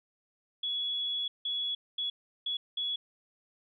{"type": "tone bursts at uneven times", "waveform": "sine", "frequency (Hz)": 3377, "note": "G#7", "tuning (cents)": 28, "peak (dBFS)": -30, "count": 5, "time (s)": [[0.63, 1.28], [1.45, 1.75], [1.98, 2.1], [2.46, 2.57], [2.77, 2.96]], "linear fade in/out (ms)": 5, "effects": []}